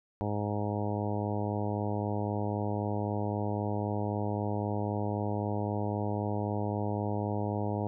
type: harmonic tone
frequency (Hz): 103.83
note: G#2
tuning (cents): 0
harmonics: 1 / 2 / 3 / 4 / 5 / 6 / 7 / 8 / 9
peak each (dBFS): -33 / -36 / -38 / -39 / -40 / -41 / -41 / -42 / -43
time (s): 0.21-7.87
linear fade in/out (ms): 0
effects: none